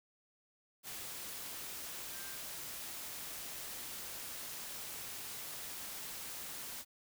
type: tone in noise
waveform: sine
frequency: 1579 Hz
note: G6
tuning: 12 cents sharp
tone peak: -54 dBFS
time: 2.12-2.39 s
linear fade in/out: 50 ms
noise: white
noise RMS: -45 dBFS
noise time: 0.83-6.85 s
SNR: -12 dB
effects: none